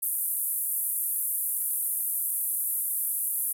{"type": "band-pass noise", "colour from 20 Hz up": "pink", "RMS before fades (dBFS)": -29, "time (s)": [0.02, 3.53], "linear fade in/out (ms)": 10, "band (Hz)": [10000, 14000], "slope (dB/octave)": 48, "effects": []}